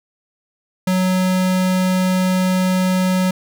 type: tone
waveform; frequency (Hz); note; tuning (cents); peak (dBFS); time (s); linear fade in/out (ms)
square; 185; F#3; 0; -15; 0.87-3.31; 5
effects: none